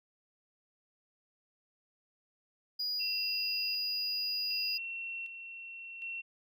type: tone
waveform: triangle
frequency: 4900 Hz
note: D#8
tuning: 27 cents flat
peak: -31 dBFS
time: 2.79-4.78 s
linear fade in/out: 10 ms
type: tone with tremolo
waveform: sine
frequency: 2718 Hz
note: F7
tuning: 48 cents flat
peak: -37 dBFS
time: 2.99-6.22 s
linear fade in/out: 20 ms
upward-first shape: square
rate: 0.66 Hz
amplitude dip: 50%
effects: none